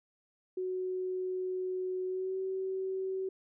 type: tone with pitch glide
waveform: sine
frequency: 370 to 379.7 Hz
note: F#4 to F#4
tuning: 0 to +45 cents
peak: -32 dBFS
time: 0.57-3.29 s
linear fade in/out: 5 ms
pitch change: +45 cents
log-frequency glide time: 2.06-2.38 s
effects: none